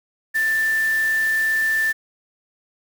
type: tone in noise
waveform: sine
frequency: 1772 Hz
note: A6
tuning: 12 cents sharp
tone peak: -17 dBFS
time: 0.34-1.93 s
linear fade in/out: 20 ms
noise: white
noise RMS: -35 dBFS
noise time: 0.34-1.93 s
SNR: +15 dB
effects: none